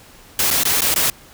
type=noise with dropouts; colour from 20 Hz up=white; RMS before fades=-17 dBFS; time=0.39-1.1 s; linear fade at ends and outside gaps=2 ms; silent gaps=0.505-0.51 / 0.635-0.652 / 0.808-0.818 / 0.942-0.96 s; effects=pink hiss -45 dBFS RMS until 1.33 s